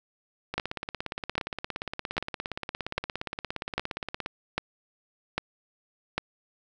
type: two click trains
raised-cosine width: 0.3 ms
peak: -10 / -16 dBFS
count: 8 / 65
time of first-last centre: 0.58-6.18 / 0.54-4.261 s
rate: 1.25 / 17.2 Hz
effects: none